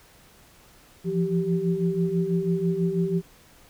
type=tone cluster; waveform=sine; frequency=168.9 / 175 / 388.9 Hz; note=E3 / F3 / G4; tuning=+42 / +4 / -14 cents; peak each=-26 dBFS; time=1.04-3.22 s; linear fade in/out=50 ms; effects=pink hiss -54 dBFS RMS until 3.69 s